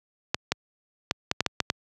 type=clicks; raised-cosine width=0.2 ms; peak=-5 dBFS; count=8; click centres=0.345 / 0.52 / 1.111 / 1.314 / 1.406 / 1.463 / 1.603 / 1.701 s; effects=high-pass 80 Hz 12 dB/octave